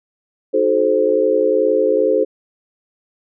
sine chord, D# diminished seventh, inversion none, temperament equal with one note detuned, 311.1 / 370 / 432.4 / 523.3 Hz, D#4 / F#4 / A4 / C5, 0 / 0 / -30 / 0 cents, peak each -22 / -21 / -16 / -16 dBFS, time 0.53-2.25 s, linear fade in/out 20 ms, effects none

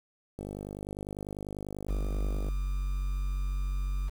click train, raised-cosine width 2 ms, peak -25 dBFS, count 106, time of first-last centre 0.39-2.486 s, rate 50.1 Hz
triangle tone, 47.11 Hz, F#1, 32 cents sharp, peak -26 dBFS, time 1.88-4.1 s, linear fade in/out 20 ms
effects 8-bit

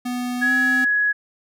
square tone with pitch glide, 246.9 to 257.4 Hz, B3 to C4, 0 to -28 cents, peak -24 dBFS, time 0.05-0.85 s, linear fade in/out 10 ms, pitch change +72 cents, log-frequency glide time 0.39-0.51 s
sine tone, 1677 Hz, G#6, 16 cents sharp, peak -16 dBFS, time 0.41-1.13 s, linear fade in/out 20 ms
effects none

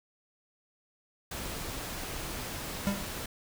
pink noise, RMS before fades -38 dBFS, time 1.31-3.26 s, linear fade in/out 5 ms
square tone with exponential decay, 199 Hz, G3, 26 cents sharp, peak -24 dBFS, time 2.87-3.13 s, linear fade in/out 0 ms, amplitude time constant 55 ms
effects none

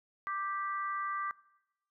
harmonic tone, 392.6 Hz, G4, 3 cents sharp, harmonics 3 / 4 / 5, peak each -34 / -42 / -43 dBFS, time 0.27-1.31 s, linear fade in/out 0 ms, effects noise-tail reverb RT60 0.9 s tail -21 dB re dry

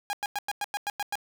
sawtooth tone bursts, 818 Hz, G#5, 26 cents flat, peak -24 dBFS, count 9, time 0.1-1.155 s, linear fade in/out 0 ms, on 31 ms, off 97 ms, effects none

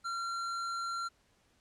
triangle tone with hard clipping, 1371 Hz, F6, 32 cents flat, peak -36 dBFS, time 0.04-1.09 s, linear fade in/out 20 ms, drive 16 dB, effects pink hiss -70 dBFS RMS until 1.6 s + low-pass 9000 Hz 12 dB/octave

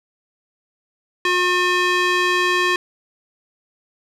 square tone with band-pass filter, 360 Hz, F#4, 47 cents flat, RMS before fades -18 dBFS, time 1.25-2.76 s, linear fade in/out 2 ms, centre 2100 Hz, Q 1.1, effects none

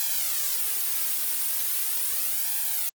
blue noise with flanger, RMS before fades -26 dBFS, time 0-2.89 s, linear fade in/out 0 ms, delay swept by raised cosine 1.2 to 3.3 ms, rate 0.39 Hz, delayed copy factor +0.85, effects Opus 48 kbps

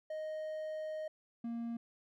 triangle tone pair in turn, 622.3 / 233.1 Hz, D#5 / A#3, 0 / 0 cents, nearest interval octave + perfect fourth, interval 1700 cents, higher first, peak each -36 / -35 dBFS, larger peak second, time 0.1-1.08 / 1.44-1.77 s, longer first, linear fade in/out 5 ms, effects none

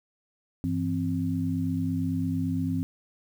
sine tone cluster, 98.9 / 167.8 / 262.4 Hz, G2 / E3 / C4, +16 / +31 / +5 cents, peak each -31 / -30 / -28 dBFS, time 0.64-2.83 s, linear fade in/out 0 ms, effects 9-bit

